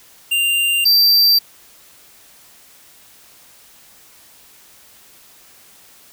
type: tone pair in turn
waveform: square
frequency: 2787 / 4687 Hz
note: F7 / D8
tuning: -4 / -4 cents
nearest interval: major sixth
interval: 900 cents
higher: second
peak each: -15 / -10 dBFS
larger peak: second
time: 0.31-0.85 / 0.85-1.39 s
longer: neither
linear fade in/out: 10 ms
effects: white hiss -47 dBFS RMS until 6.12 s